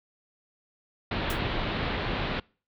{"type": "low-pass noise", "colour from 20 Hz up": "pink", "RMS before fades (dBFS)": -30, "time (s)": [1.11, 2.4], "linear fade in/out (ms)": 5, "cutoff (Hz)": 4000, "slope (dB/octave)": 48}
{"type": "noise with exponential decay", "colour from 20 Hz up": "white", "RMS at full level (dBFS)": -33, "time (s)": [1.3, 1.41], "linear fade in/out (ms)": 2, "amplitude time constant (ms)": 22}
{"effects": ["noise-tail reverb RT60 0.4 s tail -26 dB re dry"]}